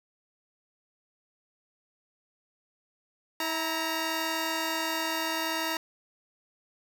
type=tone pair together; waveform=10% pulse; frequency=324.2 / 932 Hz; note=E4 / A#5; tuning=-29 / -1 cents; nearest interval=octave + tritone; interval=1828 cents; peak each=-23 dBFS; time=3.4-5.77 s; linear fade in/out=2 ms; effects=9-bit